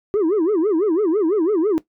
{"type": "tone with vibrato", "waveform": "sine", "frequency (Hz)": 370, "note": "F#4", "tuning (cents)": 0, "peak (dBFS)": -12, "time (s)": [0.14, 1.78], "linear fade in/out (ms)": 0, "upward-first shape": "sine", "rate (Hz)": 6, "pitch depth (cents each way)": 290, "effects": ["noise-tail reverb RT60 0.1 s tail -17 dB re dry", "tanh soft clip ceiling -14 dBFS"]}